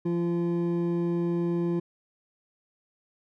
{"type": "tone pair together", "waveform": "triangle", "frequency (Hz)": [171.8, 343.6], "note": ["F3", "F4"], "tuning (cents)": [-28, -28], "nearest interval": "octave", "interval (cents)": 1200, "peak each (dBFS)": -24, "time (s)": [0.05, 1.8], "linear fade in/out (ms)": 10, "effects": ["tanh soft clip ceiling -19 dBFS"]}